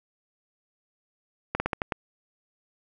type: slowing click train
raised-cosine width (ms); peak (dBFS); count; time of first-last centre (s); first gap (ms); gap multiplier
0.5; -11; 6; 1.55-1.922; 50; 1.2
effects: none